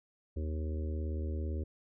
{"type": "harmonic tone", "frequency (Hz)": 77.78, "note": "D#2", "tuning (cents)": 0, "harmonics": [1, 3, 4, 5, 6, 7], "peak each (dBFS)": [-33, -45, -46, -46, -52, -51], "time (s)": [0.36, 1.64], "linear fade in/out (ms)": 10, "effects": []}